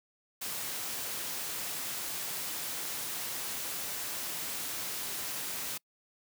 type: noise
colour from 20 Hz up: white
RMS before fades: -37 dBFS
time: 0.41-5.78 s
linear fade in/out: 10 ms
effects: noise-tail reverb RT60 0.1 s tail -26 dB re dry + high-pass 100 Hz 12 dB/octave